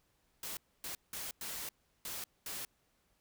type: noise bursts at uneven times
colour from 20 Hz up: white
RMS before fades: -42 dBFS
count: 6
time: 0.43-0.57 / 0.84-0.95 / 1.13-1.31 / 1.41-1.69 / 2.05-2.24 / 2.46-2.65 s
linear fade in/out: 2 ms
effects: pink hiss -75 dBFS RMS until 3.2 s